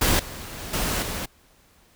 pink noise with level steps, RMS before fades -20 / -37 / -35 / -25 / -30 dBFS, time 0.01-1.26 s, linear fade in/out 10 ms, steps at 0.19 / 0.58 / 0.73 / 1.02 s, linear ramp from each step 5 ms, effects pink hiss -58 dBFS RMS until 1.95 s

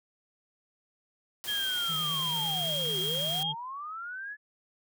white noise, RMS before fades -40 dBFS, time 1.44-3.43 s, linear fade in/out 0 ms
sine linear two-way sweep, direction down then up, 1726 to 360 to 1726 Hz, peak -36 dBFS, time 1.46-4.37 s, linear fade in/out 50 ms, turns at 3 s
sine tone with pitch glide, 3205 to 3233 Hz, G7 to G#7, +38 to -47 cents, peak -29 dBFS, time 1.47-3.53 s, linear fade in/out 20 ms, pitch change +15 cents, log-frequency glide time 2.34-2.66 s
triangle tone with vibrato, 156.9 Hz, D#3, 15 cents sharp, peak -36 dBFS, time 1.88-3.55 s, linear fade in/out 20 ms, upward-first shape sine, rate 9 Hz, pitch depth 85 cents each way
effects none

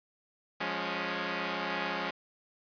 5% pulse chord, Db major, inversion first, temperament equal with one note detuned, 176.64 / 207.7 / 277.2 Hz, F3 / Ab3 / Db4, +20 / 0 / 0 cents, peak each -25 dBFS, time 0.6-2.11 s, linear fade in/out 10 ms, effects resampled to 11025 Hz + 9-bit

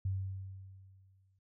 sine tone with exponential decay, 95.7 Hz, G2, 41 cents flat, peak -30 dBFS, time 0.05-1.39 s, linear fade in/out 5 ms, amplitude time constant 290 ms, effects none

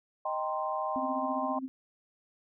sine chord, C minor seventh, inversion first, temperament equal, 622.3 / 784 / 932.3 / 1046.5 Hz, Eb5 / G5 / Bb5 / C6, 0 / 0 / 0 / 0 cents, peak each -35 / -35 / -40 / -34 dBFS, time 0.25-1.59 s, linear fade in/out 5 ms
sine tone with tremolo, 262.3 Hz, C4, 4 cents sharp, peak -31 dBFS, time 0.96-1.68 s, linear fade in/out 0 ms, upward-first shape sine, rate 15 Hz, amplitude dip 70%
effects none

